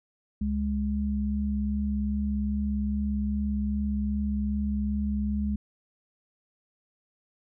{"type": "tone pair together", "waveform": "sine", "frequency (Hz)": [69.9, 207.2], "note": ["C#2", "G#3"], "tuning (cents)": [15, -4], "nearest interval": "octave + perfect fifth", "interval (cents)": 1881, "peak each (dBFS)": [-29, -27], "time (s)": [0.41, 5.56], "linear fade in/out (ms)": 5, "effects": []}